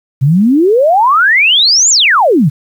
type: exponential two-way sweep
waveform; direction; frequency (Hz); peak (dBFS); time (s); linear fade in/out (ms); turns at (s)
sine; up then down; 126.2 to 7500 to 126.2; -5; 0.21-2.5; 20; 1.9
effects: 7-bit